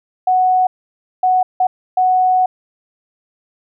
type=tone bursts at uneven times; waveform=sine; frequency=740 Hz; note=F#5; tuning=in tune; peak=-10 dBFS; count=4; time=0.27-0.67 / 1.23-1.43 / 1.6-1.67 / 1.97-2.46 s; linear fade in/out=5 ms; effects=none